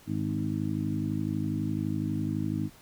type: harmonic tone with a mistuned harmonic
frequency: 52 Hz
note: G#1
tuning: 3 cents sharp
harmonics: 2 / 3 / 4 / 5 / 6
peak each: -34 / -34 / -34 / -34 / -34 dBFS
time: 0.06-2.7 s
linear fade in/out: 50 ms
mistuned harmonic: 2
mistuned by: -28 cents
effects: pink hiss -55 dBFS RMS until 2.81 s